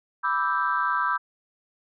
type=chord; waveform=sine; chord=E minor seventh; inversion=second; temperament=equal; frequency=987.8 / 1174.7 / 1318.5 / 1568 Hz; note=B5 / D6 / E6 / G6; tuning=0 / 0 / 0 / 0 cents; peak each=-27 dBFS; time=0.23-1.18 s; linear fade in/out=20 ms; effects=tanh soft clip ceiling -12 dBFS